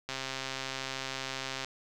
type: click train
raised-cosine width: 0.2 ms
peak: -18 dBFS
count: 208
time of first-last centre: 0.09-1.646 s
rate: 133 Hz
effects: none